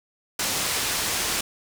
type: low-pass noise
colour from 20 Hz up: white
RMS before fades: -26 dBFS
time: 0.39-1.41 s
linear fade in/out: 5 ms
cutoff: 8700 Hz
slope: 12 dB/octave
effects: none